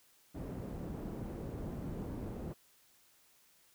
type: low-pass noise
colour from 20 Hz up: white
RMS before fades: -42 dBFS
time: 0.34-2.54 s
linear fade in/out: 20 ms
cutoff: 290 Hz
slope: 12 dB/octave
effects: white hiss -67 dBFS RMS until 3.74 s